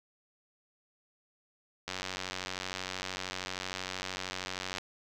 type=click train; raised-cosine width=0.2 ms; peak=-18 dBFS; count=271; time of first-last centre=1.88-4.783 s; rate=93 Hz; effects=none